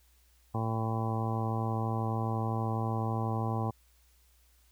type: harmonic tone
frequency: 112.1 Hz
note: A2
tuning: 33 cents sharp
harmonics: 1 / 2 / 3 / 4 / 5 / 6 / 7 / 8 / 9 / 10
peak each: -31 / -37 / -41 / -42 / -44 / -45 / -38 / -48 / -40 / -47 dBFS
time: 0.54-3.71 s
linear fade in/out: 10 ms
effects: added 60 Hz sine -63 dBFS peak until 4.71 s + white hiss -68 dBFS RMS until 4.71 s